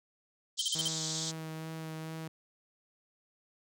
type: band-pass noise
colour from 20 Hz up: white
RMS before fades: -37 dBFS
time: 0.57-1.32 s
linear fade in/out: 20 ms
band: 3200 to 7900 Hz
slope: 96 dB/octave
type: tone bursts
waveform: square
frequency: 3136 Hz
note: G7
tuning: in tune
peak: -30 dBFS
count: 5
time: 0.59-0.879 s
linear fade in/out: 2 ms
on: 25 ms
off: 41 ms
type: tone with vibrato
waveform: sawtooth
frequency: 159.7 Hz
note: D#3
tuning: 45 cents sharp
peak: -35 dBFS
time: 0.75-2.28 s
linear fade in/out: 5 ms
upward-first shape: sine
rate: 2.3 Hz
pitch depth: 13 cents each way
effects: none